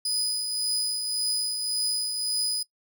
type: tone with tremolo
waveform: 30% pulse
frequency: 4978 Hz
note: D#8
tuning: in tune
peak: -20 dBFS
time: 0.05-2.63 s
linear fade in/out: 5 ms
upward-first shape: triangle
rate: 1.8 Hz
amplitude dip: 45%
effects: noise-tail reverb RT60 0.1 s tail -22 dB re dry